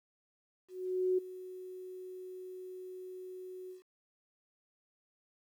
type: tone with ADSR envelope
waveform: sine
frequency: 369.3 Hz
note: F#4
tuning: 3 cents flat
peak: -26 dBFS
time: 0.68-3.83 s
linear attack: 500 ms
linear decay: 11 ms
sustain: -17 dB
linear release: 130 ms
effects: 11-bit